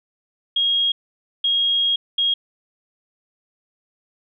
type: tone bursts at uneven times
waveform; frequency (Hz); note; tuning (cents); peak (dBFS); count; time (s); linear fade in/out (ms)
sine; 3271; G#7; -27; -16; 3; 0.56-0.92 / 1.44-1.96 / 2.18-2.34; 5
effects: none